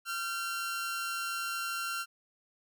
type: tone pair together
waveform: sawtooth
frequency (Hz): 1376.4 / 1545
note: F6 / G6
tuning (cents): -26 / -26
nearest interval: major second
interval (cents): 200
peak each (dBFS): -30 / -39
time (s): 0.05-2.06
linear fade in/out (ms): 50
effects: none